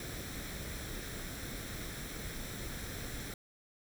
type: noise with comb filter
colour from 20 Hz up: pink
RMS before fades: -42 dBFS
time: 0-3.34 s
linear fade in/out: 2 ms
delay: 0.53 ms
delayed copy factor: +0.55
effects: none

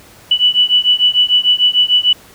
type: beating tone pair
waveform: sine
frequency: 2960 / 2966.7 Hz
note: F#7 / F#7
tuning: 0 / +4 cents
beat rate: 6.7 Hz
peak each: -12 dBFS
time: 0.31-2.13 s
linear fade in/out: 5 ms
effects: pink hiss -42 dBFS RMS until 2.34 s + high-pass 60 Hz 12 dB/octave

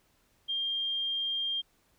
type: tone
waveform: sine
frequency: 3201 Hz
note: G7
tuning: 36 cents sharp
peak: -29 dBFS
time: 0.48-1.62 s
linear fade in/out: 20 ms
effects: pink hiss -69 dBFS RMS until 1.98 s

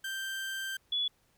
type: tone pair in turn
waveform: 30% pulse / sine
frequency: 1568 / 3414 Hz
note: G6 / G#7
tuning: 0 / +47 cents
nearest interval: octave + minor second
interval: 1347 cents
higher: second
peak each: -32 / -28 dBFS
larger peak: second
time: 0.04-0.77 / 0.92-1.08 s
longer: first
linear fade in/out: 5 ms
effects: pink hiss -70 dBFS RMS until 1.37 s

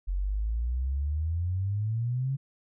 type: exponential sweep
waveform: sine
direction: up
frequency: 44.43 to 138.59 Hz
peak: -26 dBFS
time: 0.07-2.37 s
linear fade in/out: 20 ms
effects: none

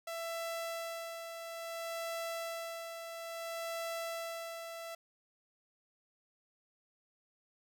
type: tone with tremolo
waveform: sawtooth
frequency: 666 Hz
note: E5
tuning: 18 cents sharp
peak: -33 dBFS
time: 0.07-4.95 s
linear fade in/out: 5 ms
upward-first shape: sine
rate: 0.59 Hz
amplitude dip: 50%
effects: none

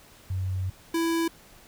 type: tone pair in turn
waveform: sine / square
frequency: 93.6 / 331.4 Hz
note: F#2 / E4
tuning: +20 / +9 cents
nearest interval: octave + minor seventh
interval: 2189 cents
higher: second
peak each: -26 / -24 dBFS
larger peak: second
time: 0.3-0.7 / 0.94-1.28 s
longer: first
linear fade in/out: 5 ms
effects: pink hiss -53 dBFS RMS until 1.67 s

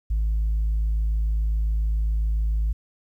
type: tone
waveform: sine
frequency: 53.6 Hz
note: A1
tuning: 45 cents flat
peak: -18 dBFS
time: 0.1-2.73 s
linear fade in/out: 10 ms
effects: tanh soft clip ceiling -18 dBFS + 10-bit

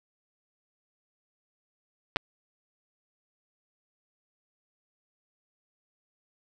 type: clicks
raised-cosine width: 0.3 ms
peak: -9 dBFS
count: 2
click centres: 2.161 / 2.168 s
effects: 8-bit

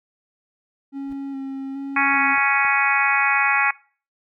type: tone with vibrato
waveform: triangle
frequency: 272.8 Hz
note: C#4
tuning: 28 cents flat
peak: -25 dBFS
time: 0.92-2.37 s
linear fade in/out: 50 ms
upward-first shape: square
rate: 1.2 Hz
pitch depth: 17 cents each way
type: noise with exponential growth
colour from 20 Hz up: brown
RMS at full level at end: -36 dBFS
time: 1.05-1.13 s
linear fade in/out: 5 ms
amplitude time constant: 16 ms
type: harmonic tone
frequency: 277.6 Hz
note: C#4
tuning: 3 cents sharp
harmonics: 3 / 4 / 5 / 6 / 7 / 8 / 9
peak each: -24 / -24 / -24 / -24 / -24 / -24 / -24 dBFS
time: 1.96-3.71 s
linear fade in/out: 5 ms
type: clicks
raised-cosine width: 1 ms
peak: -27 dBFS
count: 3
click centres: 2.142 / 2.381 / 2.65 s
effects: noise-tail reverb RT60 0.4 s tail -22 dB re dry

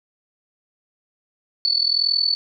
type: tone with amplitude modulation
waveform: sine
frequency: 4458 Hz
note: C#8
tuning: 9 cents sharp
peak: -13 dBFS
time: 1.65-2.35 s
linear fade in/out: 0 ms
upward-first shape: sine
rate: 41.3 Hz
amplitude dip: 85%
effects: none

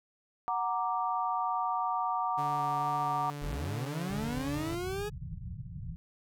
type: chord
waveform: sine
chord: Gb augmented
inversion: none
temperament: equal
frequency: 740 / 932.3 / 1174.7 Hz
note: Gb5 / Bb5 / D6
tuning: 0 / 0 / 0 cents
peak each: -33 dBFS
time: 0.48-3.3 s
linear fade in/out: 0 ms
type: tone with vibrato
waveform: sawtooth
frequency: 144.2 Hz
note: D3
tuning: 31 cents flat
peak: -34 dBFS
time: 2.37-4.76 s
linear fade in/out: 20 ms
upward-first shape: square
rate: 2.2 Hz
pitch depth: 11 cents each way
type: linear sweep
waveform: 40% pulse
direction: up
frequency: 30.87 to 424 Hz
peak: -33 dBFS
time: 3.41-5.1 s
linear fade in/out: 20 ms
type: low-pass noise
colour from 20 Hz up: white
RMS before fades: -41 dBFS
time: 4.1-5.96 s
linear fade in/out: 0 ms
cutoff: 180 Hz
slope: 96 dB/octave
effects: none

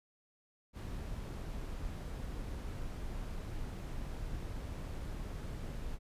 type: noise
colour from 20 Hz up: brown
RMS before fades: -41 dBFS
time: 0.73-5.99 s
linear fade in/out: 50 ms
effects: resampled to 32000 Hz

